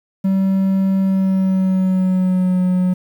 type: tone with pitch glide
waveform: triangle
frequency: 192.2 to 182.57 Hz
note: G3 to F#3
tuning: -34 to -23 cents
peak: -11 dBFS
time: 0.24-2.94 s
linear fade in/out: 10 ms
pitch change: -89 cents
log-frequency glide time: 1.01-2.62 s
effects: 8-bit

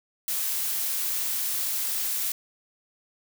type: noise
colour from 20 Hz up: blue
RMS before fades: -28 dBFS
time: 0.28-2.32 s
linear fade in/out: 2 ms
effects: none

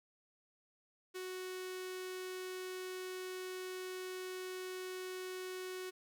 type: tone with notch filter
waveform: sawtooth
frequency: 370 Hz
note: F#4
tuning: in tune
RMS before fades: -44 dBFS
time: 1.14-5.91 s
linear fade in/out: 20 ms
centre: 800 Hz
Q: 1.4
effects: none

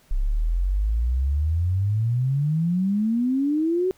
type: exponential sweep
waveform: sine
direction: up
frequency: 32.28 to 380.2 Hz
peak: -19 dBFS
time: 0.11-3.91 s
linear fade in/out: 0 ms
effects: pink hiss -58 dBFS RMS until 3.97 s

